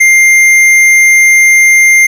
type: tone with hard clipping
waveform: sine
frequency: 2100 Hz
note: C7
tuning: 6 cents sharp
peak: -4 dBFS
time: 0-2.07 s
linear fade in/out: 10 ms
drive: 10 dB
effects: none